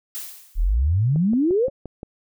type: noise with exponential decay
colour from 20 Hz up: blue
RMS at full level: -29 dBFS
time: 0.15-0.75 s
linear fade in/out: 0 ms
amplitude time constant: 130 ms
type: exponential sweep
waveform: sine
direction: up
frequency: 34.7 to 572 Hz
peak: -16 dBFS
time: 0.55-1.7 s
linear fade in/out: 50 ms
type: click train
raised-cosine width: 2 ms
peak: -20 dBFS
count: 6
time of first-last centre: 1.16-2.031 s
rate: 5.74 Hz
effects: none